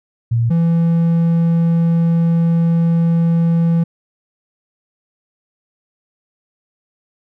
sine / triangle tone pair in turn, 116.54 / 167.24 Hz, A#2 / E3, 0 / +25 cents, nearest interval tritone, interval 625 cents, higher second, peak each -12 / -9 dBFS, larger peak second, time 0.31-0.5 / 0.5-3.84 s, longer second, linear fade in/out 10 ms, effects none

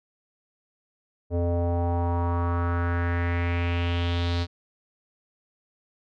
square tone with low-pass filter sweep, 86.4 Hz, F2, 18 cents flat, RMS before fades -25 dBFS, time 1.3-4.47 s, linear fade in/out 50 ms, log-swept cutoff 530 to 4300 Hz, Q 3.5, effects none

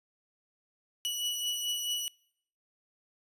sawtooth beating tone pair, 2941 / 2945.6 Hz, F#7 / F#7, -11 / -8 cents, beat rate 4.6 Hz, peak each -29 / -36 dBFS, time 1.05-2.08 s, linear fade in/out 0 ms, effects noise-tail reverb RT60 0.7 s tail -26 dB re dry + resampled to 32000 Hz

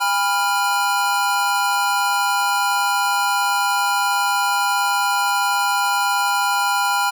square chord, F diminished, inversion first, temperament equal with one note detuned, 809.3 / 987.8 / 1396.9 Hz, Ab5 / Cb6 / F6, -45 / 0 / 0 cents, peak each -22 dBFS, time 0-7.11 s, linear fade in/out 20 ms, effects none

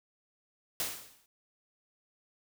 white noise with exponential decay, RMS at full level -31 dBFS, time 0.8-1.26 s, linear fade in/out 1 ms, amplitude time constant 100 ms, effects none

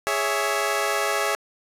15% pulse chord, C# minor, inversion second, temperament equal with one note detuned, 415.3 / 558.9 / 659.3 Hz, G#4 / C#5 / E5, 0 / +14 / 0 cents, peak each -20 dBFS, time 0.07-1.35 s, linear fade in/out 0 ms, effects resampled to 32000 Hz + 7-bit

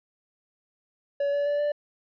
triangle tone with pitch steps, 567 / 573.6 / 580.3 / 587 Hz, C#5 / D5 / D5 / D5, +39 / -41 / -21 / -1 cents, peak -21 dBFS, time 1.2-1.72 s, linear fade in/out 5 ms, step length 130 ms, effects resampled to 11025 Hz

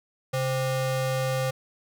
square ring-modulated tone, 328.2 Hz, E4, 8 cents flat, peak -22 dBFS, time 0.33-1.51 s, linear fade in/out 10 ms, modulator 195 Hz, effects none

